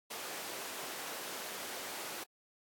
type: high-pass noise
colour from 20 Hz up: pink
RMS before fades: -43 dBFS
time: 0.1-2.24 s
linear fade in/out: 10 ms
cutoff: 410 Hz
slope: 12 dB/octave
effects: AAC 64 kbps